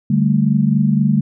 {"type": "chord", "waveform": "sine", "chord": "D suspended fourth", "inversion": "none", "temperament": "equal", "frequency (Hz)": [146.83, 196, 220], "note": ["D3", "G3", "A3"], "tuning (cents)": [0, 0, 0], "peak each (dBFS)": -16, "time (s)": [0.1, 1.21], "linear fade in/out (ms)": 5, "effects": []}